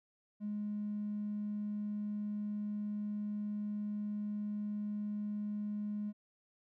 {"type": "tone", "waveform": "triangle", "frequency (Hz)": 208.4, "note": "G#3", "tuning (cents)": 6, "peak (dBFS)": -32, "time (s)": [0.4, 6.13], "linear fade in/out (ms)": 50, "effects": ["tanh soft clip ceiling -33 dBFS"]}